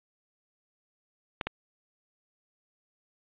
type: clicks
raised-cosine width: 0.3 ms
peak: -14 dBFS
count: 2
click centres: 1.412 / 1.47 s
effects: resampled to 8000 Hz + 9-bit